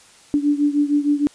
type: beating tone pair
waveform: sine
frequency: 289.1 / 295.6 Hz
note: D4 / D4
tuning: -27 / +11 cents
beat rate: 6.5 Hz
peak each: -17 / -20 dBFS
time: 0.34-1.27 s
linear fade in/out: 0 ms
effects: white hiss -49 dBFS RMS until 1.34 s + resampled to 22050 Hz